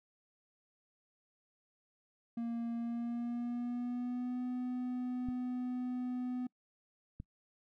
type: tone with pitch glide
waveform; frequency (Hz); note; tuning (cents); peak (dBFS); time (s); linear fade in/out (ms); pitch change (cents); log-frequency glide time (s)
triangle; 233.2 to 249.9; A#3 to B3; +1 to +21; -33; 2.37-6.47; 5; +120; 2.76-4.44
type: clicks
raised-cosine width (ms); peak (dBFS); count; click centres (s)
5; -31; 2; 5.287 / 7.201
effects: noise-tail reverb RT60 0.1 s tail -26 dB re dry